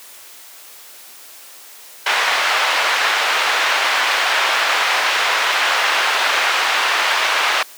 pink band-pass noise, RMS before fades -17 dBFS, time 2.06-7.63 s, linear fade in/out 5 ms, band 1000 to 3200 Hz, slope 12 dB/octave, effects white hiss -40 dBFS RMS until 7.77 s + high-pass 400 Hz 12 dB/octave

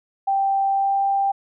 sine tone with pitch glide, 784 to 789.5 Hz, G5 to G5, 0 to +12 cents, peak -17 dBFS, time 0.27-1.32 s, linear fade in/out 10 ms, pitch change +12 cents, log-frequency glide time 0.68-1.03 s, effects none

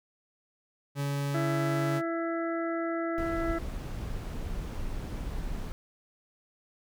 40% pulse tone, 141.4 Hz, C#3, 35 cents sharp, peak -28 dBFS, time 0.95-2.02 s, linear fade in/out 50 ms
harmonic tone, 333 Hz, E4, 18 cents sharp, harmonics 1 / 2 / 4 / 5 / 6, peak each -31 / -34 / -37 / -44 / -43 dBFS, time 1.34-3.59 s, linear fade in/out 10 ms
brown noise, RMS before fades -35 dBFS, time 3.18-5.72 s, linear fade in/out 0 ms
effects none

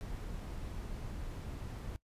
brown noise, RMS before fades -42 dBFS, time 0.01-1.96 s, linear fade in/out 0 ms, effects noise-tail reverb RT60 0.1 s tail -20 dB re dry + resampled to 32000 Hz

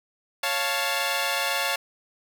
10% pulse chord, Db augmented, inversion none, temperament equal, 554.4 / 698.5 / 880 Hz, Db5 / F5 / A5, 0 / 0 / 0 cents, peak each -20 dBFS, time 0.43-1.76 s, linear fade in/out 5 ms, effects none

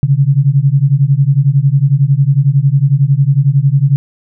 sine beating tone pair, 133.5 / 144.5 Hz, C3 / D3, +35 / -28 cents, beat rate 11 Hz, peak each -10 dBFS, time 0.03-3.96 s, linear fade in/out 0 ms, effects none

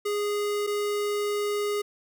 square tone pair in turn, 413 / 413 Hz, G#4 / G#4, -10 / -10 cents, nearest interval unison, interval 0 cents, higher neither, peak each -26 / -26 dBFS, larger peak neither, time 0.05-0.67 / 0.67-1.82 s, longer second, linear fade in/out 10 ms, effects none

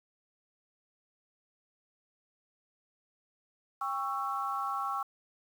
sine chord, C# diminished, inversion second, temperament just, 798.3 / 1108.7 / 1330.5 Hz, G5 / C#6 / E6, +31 / 0 / +16 cents, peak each -37 / -34 / -36 dBFS, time 3.81-5.03 s, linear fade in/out 5 ms, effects 9-bit

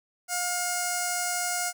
5% pulse tone with notch filter, 712 Hz, F5, 33 cents sharp, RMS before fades -29 dBFS, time 0.28-1.73 s, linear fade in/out 50 ms, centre 3400 Hz, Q 0.67, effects none

